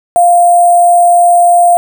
sine tone with sample-and-hold, 698.5 Hz, F5, in tune, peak -3 dBFS, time 0.16-1.77 s, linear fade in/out 0 ms, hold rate 8820 Hz, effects none

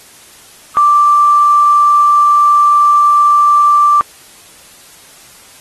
sine tone with quantisation, 1174.7 Hz, D6, in tune, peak -5 dBFS, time 0.77-4.01 s, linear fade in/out 0 ms, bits 5, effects white hiss -40 dBFS RMS until 5.6 s + AAC 32 kbps

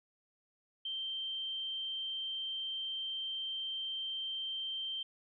sine tone, 3136 Hz, G7, in tune, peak -36 dBFS, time 0.85-5.03 s, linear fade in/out 5 ms, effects none

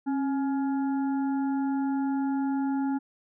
harmonic tone with a mistuned harmonic, 280.7 Hz, C#4, 22 cents sharp, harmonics 1 / 3 / 5 / 6, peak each -25 / -35 / -45 / -52 dBFS, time 0.06-2.99 s, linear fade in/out 20 ms, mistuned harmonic 1, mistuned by -59 cents, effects none

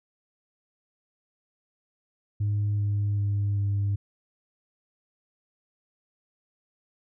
sine tone with pitch steps, 103.3 / 102.35 / 101.41 / 100.48 Hz, G#2 / G#2 / G#2 / G2, -9 / -25 / -41 / +43 cents, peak -21 dBFS, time 2.4-3.96 s, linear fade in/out 10 ms, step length 390 ms, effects tanh soft clip ceiling -21 dBFS

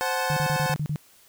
25% pulse chord, F# diminished, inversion second, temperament equal with one note detuned, 523.3 / 740 / 869.4 Hz, C5 / F#5 / A5, 0 / 0 / -21 cents, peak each -25 dBFS, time 0.01-0.74 s, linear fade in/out 0 ms
sine tone bursts, 150 Hz, D3, 37 cents sharp, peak -24 dBFS, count 7, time 0.3-0.959 s, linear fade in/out 0 ms, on 65 ms, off 34 ms
effects white hiss -56 dBFS RMS until 1.28 s

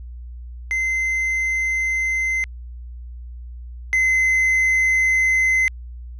triangle tone pair in turn, 2068 / 2055 Hz, C7 / C7, -21 / -32 cents, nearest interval unison, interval 11 cents, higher first, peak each -17 / -13 dBFS, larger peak second, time 0.71-2.44 / 3.93-5.68 s, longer second, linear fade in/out 0 ms, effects added 60 Hz sine -32 dBFS peak until 6.19 s + resampled to 22050 Hz

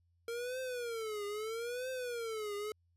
square tone with vibrato, 460 Hz, A#4, 23 cents flat, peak -38 dBFS, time 0.28-2.72 s, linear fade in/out 2 ms, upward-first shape triangle, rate 0.77 Hz, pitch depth 220 cents each way, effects added 86 Hz sine -70 dBFS peak until 2.96 s + resampled to 32000 Hz

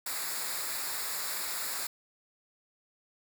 white noise with comb filter, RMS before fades -35 dBFS, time 0.06-1.87 s, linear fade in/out 5 ms, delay 0.33 ms, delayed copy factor -0.7, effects none

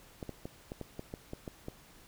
clicks, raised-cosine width 2 ms, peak -26 dBFS, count 10, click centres 0.228 / 0.293 / 0.455 / 0.719 / 0.813 / 0.994 / 1.139 / 1.334 / 1.478 / 1.684 s, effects pink hiss -58 dBFS RMS until 2.07 s

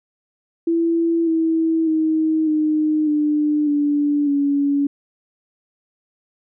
sine tone with pitch steps, 333.5 / 324.6 / 315.9 / 307.4 / 299.2 / 291.2 / 283.4 Hz, E4 / E4 / D#4 / D#4 / D4 / D4 / C#4, +20 / -27 / +26 / -21 / +32 / -15 / +38 cents, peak -15 dBFS, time 0.67-4.87 s, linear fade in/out 5 ms, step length 600 ms, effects none

